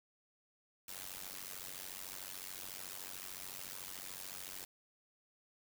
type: noise with amplitude modulation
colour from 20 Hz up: white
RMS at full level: -43 dBFS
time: 0.88-4.65 s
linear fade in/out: 5 ms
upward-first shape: sine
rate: 93.7 Hz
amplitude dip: 95%
effects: none